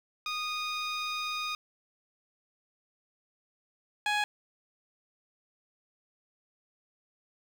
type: tone pair in turn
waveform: 15% pulse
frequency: 1236 / 834.5 Hz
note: D#6 / G#5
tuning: -12 / +8 cents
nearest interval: perfect fifth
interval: 680 cents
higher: first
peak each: -25 / -20 dBFS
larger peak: second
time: 0.26-1.55 / 4.06-4.24 s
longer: first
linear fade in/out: 2 ms
effects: low-pass 6000 Hz 12 dB/octave + 8-bit